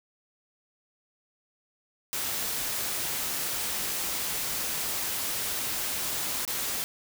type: noise with dropouts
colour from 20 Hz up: white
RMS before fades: -31 dBFS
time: 2.13-6.84 s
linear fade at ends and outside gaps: 0 ms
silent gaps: 6.451-6.477 s
effects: none